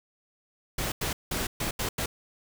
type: noise bursts at uneven times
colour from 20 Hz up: pink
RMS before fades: -30 dBFS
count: 6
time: 0.78-0.92 / 1.01-1.13 / 1.31-1.47 / 1.6-1.71 / 1.79-1.89 / 1.98-2.06 s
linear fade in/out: 5 ms
effects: none